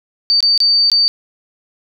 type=tone with dropouts; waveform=sine; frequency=4600 Hz; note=D8; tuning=37 cents flat; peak=-9 dBFS; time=0.3-1.08 s; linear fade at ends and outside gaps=0 ms; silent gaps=0.405-0.427 / 0.577-0.603 / 0.9-0.917 s; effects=none